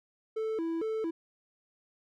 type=tone with vibrato; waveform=triangle; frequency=381 Hz; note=G4; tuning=49 cents flat; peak=-28 dBFS; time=0.36-1.11 s; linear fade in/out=10 ms; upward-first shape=square; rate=2.2 Hz; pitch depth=250 cents each way; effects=none

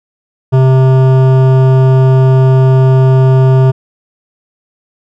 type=tone with hard clipping; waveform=sine; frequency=131.1 Hz; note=C3; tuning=4 cents sharp; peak=-6 dBFS; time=0.52-3.72 s; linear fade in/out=20 ms; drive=14 dB; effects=none

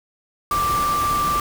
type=tone in noise; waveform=sine; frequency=1176 Hz; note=D6; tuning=2 cents sharp; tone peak=-18 dBFS; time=0.51-1.4 s; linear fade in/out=2 ms; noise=pink; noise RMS=-28 dBFS; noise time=0.51-1.4 s; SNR=+7 dB; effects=none

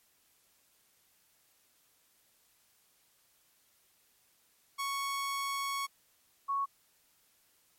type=tone pair in turn; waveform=sawtooth / sine; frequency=1108.7 / 1108.7 Hz; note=C#6 / C#6; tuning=0 / 0 cents; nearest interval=unison; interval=0 cents; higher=neither; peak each=-29 / -29 dBFS; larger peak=neither; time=4.78-5.87 / 6.48-6.66 s; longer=first; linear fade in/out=20 ms; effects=white hiss -69 dBFS RMS until 7.78 s + MP3 64 kbps

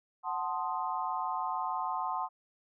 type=chord; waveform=sine; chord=F# diminished seventh; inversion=none; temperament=equal; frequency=740 / 880 / 1046.5 / 1244.5 Hz; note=F#5 / A5 / C6 / Eb6; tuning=0 / 0 / 0 / 0 cents; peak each=-37 / -36 / -35 / -40 dBFS; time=0.23-2.29 s; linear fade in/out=50 ms; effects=none

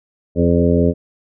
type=harmonic tone with a mistuned harmonic; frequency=85.7 Hz; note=F2; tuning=32 cents flat; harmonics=1 / 2 / 3 / 4 / 5 / 6 / 7; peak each=-18 / -17 / -17 / -23 / -18 / -22 / -23 dBFS; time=0.35-0.94 s; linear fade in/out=50 ms; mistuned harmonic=6; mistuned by=+19 cents; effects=none

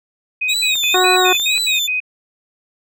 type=tone bursts; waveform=sine; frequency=2505 Hz; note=D#7; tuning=11 cents sharp; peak=-16 dBFS; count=8; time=0.41-2.003 s; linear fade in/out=10 ms; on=130 ms; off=79 ms
type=tone with vibrato; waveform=35% pulse; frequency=3740 Hz; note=A#7; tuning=5 cents sharp; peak=-15 dBFS; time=0.48-1.88 s; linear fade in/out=20 ms; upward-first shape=sine; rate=2 Hz; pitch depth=110 cents each way
type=clicks; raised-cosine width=0.3 ms; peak=-18 dBFS; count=7; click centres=0.755 / 0.839 / 0.978 / 1.138 / 1.349 / 1.398 / 1.579 s
type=harmonic tone; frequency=367.5 Hz; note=F#4; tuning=12 cents flat; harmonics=1 / 2 / 3 / 4 / 5; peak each=-16 / -17 / -19 / -20 / -27 dBFS; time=0.94-1.33 s; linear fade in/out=5 ms
effects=none

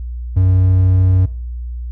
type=tone; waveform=triangle; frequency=93 Hz; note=F#2; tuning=9 cents sharp; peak=-7 dBFS; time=0.36-1.26 s; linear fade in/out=10 ms; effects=noise-tail reverb RT60 0.5 s tail -18 dB re dry + added 60 Hz sine -22 dBFS peak until 1.91 s

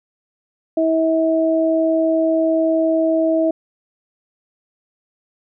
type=tone pair together; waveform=sine; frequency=323.7 / 644.8 Hz; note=E4 / E5; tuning=-31 / -38 cents; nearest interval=octave; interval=1193 cents; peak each=-17 / -16 dBFS; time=0.77-3.51 s; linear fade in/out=5 ms; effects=none

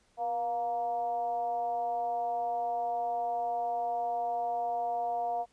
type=tone with frequency modulation; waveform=sine; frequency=707 Hz; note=F5; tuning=21 cents sharp; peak=-29 dBFS; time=0.17-5.46 s; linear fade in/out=50 ms; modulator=227 Hz; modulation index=0.55; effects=pink hiss -68 dBFS RMS until 5.52 s + resampled to 22050 Hz

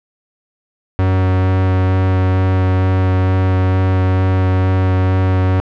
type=tone with vibrato; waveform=45% pulse; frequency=93.5 Hz; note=F#2; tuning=19 cents sharp; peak=-11 dBFS; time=0.99-5.6 s; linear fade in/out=0 ms; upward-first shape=sine; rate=2.2 Hz; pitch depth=8 cents each way; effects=low-pass 2000 Hz 12 dB/octave

